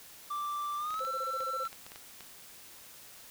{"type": "tone with pitch glide", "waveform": "triangle", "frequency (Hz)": [1174.7, 1341.6], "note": ["D6", "E6"], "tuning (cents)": [0, 30], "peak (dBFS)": -31, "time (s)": [0.3, 1.68], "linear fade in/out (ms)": 10, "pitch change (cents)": 230, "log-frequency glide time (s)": [0.77, 1.07]}
{"type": "clicks", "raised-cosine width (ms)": 0.2, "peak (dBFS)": -29, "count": 11, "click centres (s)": [0.906, 0.942, 0.993, 1.05, 1.406, 1.653, 1.729, 1.865, 1.919, 1.959, 2.207]}
{"type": "tone bursts", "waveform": "sine", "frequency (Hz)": 523.3, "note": "C5", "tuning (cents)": 0, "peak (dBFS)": -37, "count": 10, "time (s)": [1, 1.64], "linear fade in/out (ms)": 10, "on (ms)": 46, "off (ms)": 20}
{"effects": ["white hiss -52 dBFS RMS until 3.3 s"]}